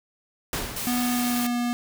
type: noise with exponential decay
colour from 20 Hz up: pink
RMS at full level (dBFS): -26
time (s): 0.53-1.32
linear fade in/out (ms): 1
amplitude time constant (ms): 170
type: noise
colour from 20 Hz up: white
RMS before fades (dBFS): -31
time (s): 0.76-1.47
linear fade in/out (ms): 5
type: tone with pitch glide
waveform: square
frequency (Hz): 245.7 to 241.2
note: B3 to B3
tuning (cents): -9 to -41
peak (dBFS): -24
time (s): 0.87-1.73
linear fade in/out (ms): 0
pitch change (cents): -32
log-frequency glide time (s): 1.14-1.56
effects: none